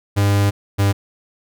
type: tone pair in turn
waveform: 45% pulse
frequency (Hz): 100.8 / 99.87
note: G2 / G2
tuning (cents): +49 / +33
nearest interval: unison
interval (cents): 16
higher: first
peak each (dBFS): -13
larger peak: neither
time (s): 0.16-0.51 / 0.78-0.93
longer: first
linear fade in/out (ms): 20
effects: none